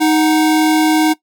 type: tone pair together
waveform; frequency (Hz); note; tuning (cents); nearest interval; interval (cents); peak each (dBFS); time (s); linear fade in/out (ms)
square; 311.9 / 741.8; D#4 / F#5; +4 / +4; octave + minor third; 1500; -11 / -19; 0-1.14; 20
effects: noise-tail reverb RT60 0.1 s tail -19 dB re dry